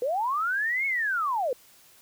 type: linear two-way sweep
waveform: sine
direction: up then down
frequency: 467.7 to 2217 to 467.7 Hz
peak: -24 dBFS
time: 0.02-1.53 s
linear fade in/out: 2 ms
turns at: 0.86 s
effects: white hiss -56 dBFS RMS until 2.01 s